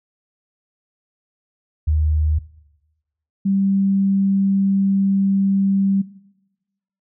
sine tone pair in turn, 76.9 / 195.52 Hz, D#2 / G3, -20 / -4 cents, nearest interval octave + major third, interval 1616 cents, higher second, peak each -14 / -15 dBFS, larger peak first, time 1.87-2.39 / 3.45-6.02 s, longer second, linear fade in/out 10 ms, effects noise-tail reverb RT60 1.0 s tail -19 dB re dry

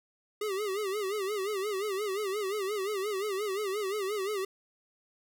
square tone with vibrato, 402.3 Hz, G4, 45 cents sharp, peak -31 dBFS, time 0.41-4.45 s, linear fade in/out 5 ms, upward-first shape sine, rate 5.7 Hz, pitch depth 120 cents each way, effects none

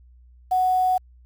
sine tone with quantisation, 740 Hz, F#5, in tune, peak -17 dBFS, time 0.51-0.98 s, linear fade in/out 10 ms, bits 7, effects added 61 Hz sine -48 dBFS peak until 1.25 s

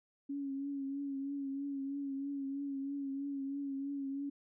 sine tone with vibrato, 277.2 Hz, C#4, in tune, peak -36 dBFS, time 0.29-4.3 s, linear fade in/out 10 ms, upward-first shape triangle, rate 3.1 Hz, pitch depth 44 cents each way, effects none

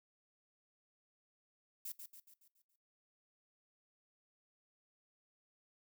violet noise with echo, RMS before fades -44 dBFS, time 1.85-1.92 s, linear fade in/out 5 ms, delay 140 ms, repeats 6, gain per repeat -6 dB, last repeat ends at 2.76 s, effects noise-tail reverb RT60 0.2 s tail -18 dB re dry

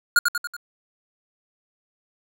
square tone with echo, 1432 Hz, F6, 43 cents sharp, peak -13 dBFS, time 0.16-0.19 s, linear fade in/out 2 ms, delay 94 ms, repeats 4, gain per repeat -5 dB, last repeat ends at 0.566 s, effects none

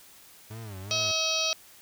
40% pulse tone with vibrato, 103.4 Hz, G#2, 7 cents flat, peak -37 dBFS, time 0.5-1.12 s, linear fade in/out 10 ms, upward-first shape sine, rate 2.6 Hz, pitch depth 170 cents each way
harmonic tone, 640 Hz, D#5, 49 cents sharp, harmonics 1 / 2 / 4 / 5 / 6 / 7 / 8 / 9, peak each -34 / -38 / -32 / -34 / -32 / -32 / -35 / -32 dBFS, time 0.91-1.53 s, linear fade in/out 0 ms
effects white hiss -53 dBFS RMS until 1.81 s

